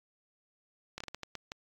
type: slowing click train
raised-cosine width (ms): 0.2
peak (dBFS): -22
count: 8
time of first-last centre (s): 0.98-1.519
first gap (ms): 24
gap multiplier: 1.38
effects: AAC 64 kbps